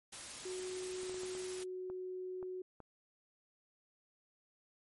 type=noise; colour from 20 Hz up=white; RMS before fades=-47 dBFS; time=0.12-1.64 s; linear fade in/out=10 ms
type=tone; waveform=sine; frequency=369 Hz; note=F#4; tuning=5 cents flat; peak=-40 dBFS; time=0.45-2.62 s; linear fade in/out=5 ms
type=clicks; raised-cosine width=1 ms; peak=-37 dBFS; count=8; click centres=1.032 / 1.096 / 1.144 / 1.234 / 1.351 / 1.9 / 2.428 / 2.803 s
effects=MP3 48 kbps